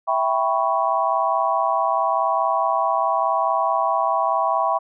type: chord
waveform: sine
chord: C# half-diminished seventh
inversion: first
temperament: equal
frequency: 659.3 / 784 / 987.8 / 1108.7 Hz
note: E5 / G5 / B5 / C#6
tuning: 0 / 0 / 0 / 0 cents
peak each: -23 dBFS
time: 0.07-4.79 s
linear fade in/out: 20 ms
effects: none